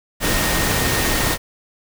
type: tone in noise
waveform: sine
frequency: 1851 Hz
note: A#6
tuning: 13 cents flat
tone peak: -27 dBFS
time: 0.2-1.38 s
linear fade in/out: 50 ms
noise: pink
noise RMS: -19 dBFS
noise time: 0.2-1.38 s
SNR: -11 dB
effects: none